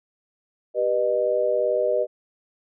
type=chord; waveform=sine; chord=G augmented; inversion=none; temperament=just; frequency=392 / 490 / 612.5 Hz; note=G4 / B4 / D#5; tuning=0 / -14 / -27 cents; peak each=-27 / -23 / -22 dBFS; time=0.74-2.07 s; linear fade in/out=50 ms; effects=none